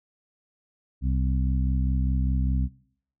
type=harmonic tone; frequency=65 Hz; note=C2; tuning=11 cents flat; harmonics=1 / 2 / 3 / 4; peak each=-23 / -29 / -33 / -35 dBFS; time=1.01-2.69 s; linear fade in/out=50 ms; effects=noise-tail reverb RT60 0.6 s tail -19 dB re dry